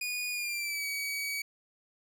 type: tone with pitch glide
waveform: sawtooth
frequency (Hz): 2459 to 2268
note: D#7 to C#7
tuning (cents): -21 to +39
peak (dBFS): -29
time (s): 0.01-1.42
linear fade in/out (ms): 5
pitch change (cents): -140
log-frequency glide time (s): 0.31-0.86
effects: none